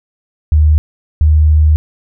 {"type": "tone pair in turn", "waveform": "sine", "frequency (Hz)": [76.4, 76.82], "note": ["D#2", "D#2"], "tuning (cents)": [-31, -22], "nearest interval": "unison", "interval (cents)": 9, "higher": "second", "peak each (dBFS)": -5, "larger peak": "neither", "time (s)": [[0.52, 0.78], [1.21, 1.76]], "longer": "second", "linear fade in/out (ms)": 0, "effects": []}